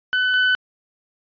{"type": "tone pair in turn", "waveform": "35% pulse", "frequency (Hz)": [1505, 1505], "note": ["F#6", "F#6"], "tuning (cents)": [29, 29], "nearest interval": "unison", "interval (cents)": 0, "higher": "neither", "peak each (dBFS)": [-15, -13], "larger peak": "second", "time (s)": [[0.13, 0.34], [0.34, 0.55]], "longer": "neither", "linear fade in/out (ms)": 0, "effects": ["resampled to 11025 Hz"]}